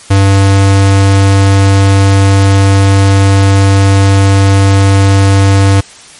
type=tone; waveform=square; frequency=98 Hz; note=G2; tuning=in tune; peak=-4 dBFS; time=0.1-5.81 s; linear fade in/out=10 ms; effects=white hiss -34 dBFS RMS until 6.19 s + MP3 48 kbps